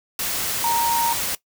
sine tone in noise, 932.3 Hz, A#5, in tune, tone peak -19 dBFS, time 0.64-1.13 s, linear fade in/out 2 ms, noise white, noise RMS -25 dBFS, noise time 0.19-1.35 s, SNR +3 dB, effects noise-tail reverb RT60 0.1 s tail -18 dB re dry

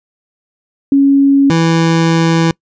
sine / 25% pulse tone pair in turn, 277.2 / 164.82 Hz, C#4 / E3, 0 / 0 cents, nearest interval major sixth, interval 900 cents, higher first, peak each -5 dBFS, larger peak neither, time 0.92-1.5 / 1.5-2.51 s, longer second, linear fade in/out 2 ms, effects noise-tail reverb RT60 0.1 s tail -25 dB re dry + resampled to 16000 Hz

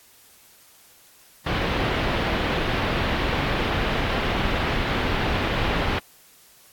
pink low-pass noise, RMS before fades -24 dBFS, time 1.46-5.99 s, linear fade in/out 5 ms, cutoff 3500 Hz, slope 24 dB/octave, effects white hiss -53 dBFS RMS until 6.72 s + AAC 64 kbps

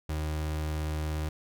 35% pulse tone, 77.1 Hz, D#2, 15 cents flat, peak -28 dBFS, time 0.09-1.29 s, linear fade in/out 5 ms, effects none

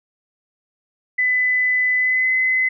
sine tone with pitch glide, 2004 to 2034 Hz, B6 to C7, +25 to -50 cents, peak -15 dBFS, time 1.18-2.69 s, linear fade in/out 10 ms, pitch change +25 cents, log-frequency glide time 1.97-2.3 s, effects none

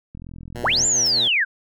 click train, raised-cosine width 5 ms, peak -25 dBFS, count 31, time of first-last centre 0.15-0.856 s, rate 42.5 Hz
10% pulse tone with tremolo, 120 Hz, B2, 49 cents flat, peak -22 dBFS, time 0.55-1.28 s, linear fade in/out 5 ms, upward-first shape sine, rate 5 Hz, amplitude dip 35%
sine linear two-way sweep, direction up then down, 98 to 7360 to 1453 Hz, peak -16 dBFS, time 0.63-1.45 s, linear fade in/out 20 ms, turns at 0.86 s
white noise with exponential decay, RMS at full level -34 dBFS, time 1.06-1.17 s, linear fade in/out 0 ms, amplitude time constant 23 ms
effects none

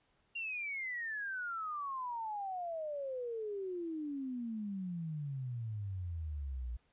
sine exponential sweep, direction down, 2794 to 57.5 Hz, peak -37 dBFS, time 0.35-6.77 s, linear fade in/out 10 ms, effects pink hiss -74 dBFS RMS until 6.92 s + resampled to 8000 Hz

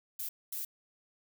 violet noise bursts at uneven times, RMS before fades -38 dBFS, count 2, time 0.19-0.29 / 0.52-0.65 s, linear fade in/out 5 ms, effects none

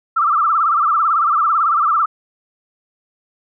sine tone with vibrato, 1254 Hz, D#6, 13 cents sharp, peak -12 dBFS, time 0.16-2.06 s, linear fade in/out 10 ms, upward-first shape sine, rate 18 Hz, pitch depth 140 cents each way, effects none

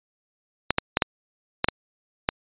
clicks, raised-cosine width 0.3 ms, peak -3 dBFS, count 7, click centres 0.706 / 0.784 / 0.971 / 1.022 / 1.644 / 1.686 / 2.289 s, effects resampled to 8000 Hz

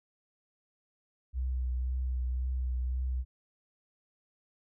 sine tone with vibrato, 63.1 Hz, B1, 38 cents sharp, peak -29 dBFS, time 1.33-3.25 s, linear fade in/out 50 ms, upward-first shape triangle, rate 1.9 Hz, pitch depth 29 cents each way, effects none

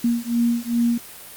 sine beating tone pair, 234.6 / 237.1 Hz, A#3 / A#3, +11 / +30 cents, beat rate 2.5 Hz, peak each -21 dBFS, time 0.04-0.98 s, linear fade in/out 5 ms, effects white hiss -40 dBFS RMS until 1.36 s + Opus 48 kbps

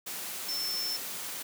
sine tone in noise, 5340 Hz, E8, 22 cents sharp, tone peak -31 dBFS, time 0.48-0.97 s, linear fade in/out 10 ms, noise white, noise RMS -38 dBFS, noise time 0.06-1.43 s, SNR +4 dB, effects high-pass 150 Hz 12 dB/octave

